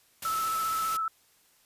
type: noise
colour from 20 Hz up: white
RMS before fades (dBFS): -37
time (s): 0.22-0.97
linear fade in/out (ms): 5
type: tone with vibrato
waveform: sine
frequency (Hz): 1311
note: E6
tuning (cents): -10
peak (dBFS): -27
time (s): 0.25-1.08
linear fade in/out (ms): 2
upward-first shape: square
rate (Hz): 15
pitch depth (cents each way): 17
effects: white hiss -64 dBFS RMS until 1.65 s + resampled to 32000 Hz